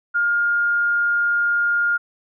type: tone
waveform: sine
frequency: 1414 Hz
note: F6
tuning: 21 cents sharp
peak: -16 dBFS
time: 0.14-1.98 s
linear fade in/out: 20 ms
effects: none